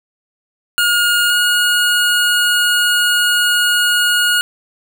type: tone pair in turn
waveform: 25% pulse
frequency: 1427 / 1441.1 Hz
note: F6 / F#6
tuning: +37 / -46 cents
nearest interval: unison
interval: 17 cents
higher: second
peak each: -8 dBFS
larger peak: neither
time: 0.78-1.3 / 1.3-4.41 s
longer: second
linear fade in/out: 0 ms
effects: 8-bit